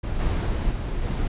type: noise with level steps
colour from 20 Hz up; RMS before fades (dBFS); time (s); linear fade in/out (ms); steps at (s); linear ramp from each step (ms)
brown; -27 / -22 / -24 / -27 / -24; 0.03-1.28; 10; 0.19 / 0.46 / 0.71 / 1.03; 5
effects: resampled to 8000 Hz